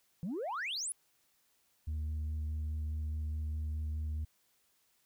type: exponential sweep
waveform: sine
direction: up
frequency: 155.56 to 11040 Hz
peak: -33 dBFS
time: 0.23-0.92 s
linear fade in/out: 0 ms
type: tone with vibrato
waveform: sine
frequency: 76.9 Hz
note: D#2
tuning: 20 cents flat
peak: -31 dBFS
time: 1.87-4.25 s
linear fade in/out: 10 ms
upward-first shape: square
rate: 4.8 Hz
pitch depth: 9 cents each way
effects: tanh soft clip ceiling -33 dBFS + white hiss -73 dBFS RMS until 5.05 s